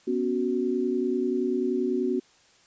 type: chord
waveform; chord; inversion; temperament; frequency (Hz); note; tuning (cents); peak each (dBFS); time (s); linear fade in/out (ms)
sine; B suspended second; none; equal; 246.9 / 277.2 / 370; B3 / C#4 / F#4; 0 / 0 / 0; -28 / -30 / -26; 0.07-2.2; 10
effects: white hiss -59 dBFS RMS until 2.66 s + resampled to 16000 Hz